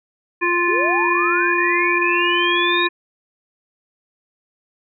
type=harmonic tone; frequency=349.2 Hz; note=F4; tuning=in tune; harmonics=1 / 3 / 5 / 7; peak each=-21 / -21 / -21 / -21 dBFS; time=0.41-2.89 s; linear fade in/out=20 ms
type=linear sweep; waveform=sine; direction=up; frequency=348.1 to 3826 Hz; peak=-22 dBFS; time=0.68-2.87 s; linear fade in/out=5 ms
effects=none